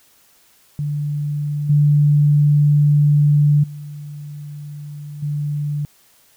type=tone with level steps; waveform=sine; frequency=146.83 Hz; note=D3; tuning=in tune; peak=-19 / -10 / -29 / -19 dBFS; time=0.79-5.85 s; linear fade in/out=0 ms; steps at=1.69 / 3.63 / 5.22 s; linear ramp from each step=10 ms; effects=white hiss -54 dBFS RMS until 6.36 s